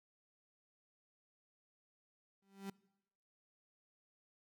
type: tone with exponential growth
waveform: 35% pulse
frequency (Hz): 196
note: G3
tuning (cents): 0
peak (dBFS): -39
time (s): 2.42-2.7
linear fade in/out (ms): 5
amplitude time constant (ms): 59
effects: noise-tail reverb RT60 0.9 s tail -23 dB re dry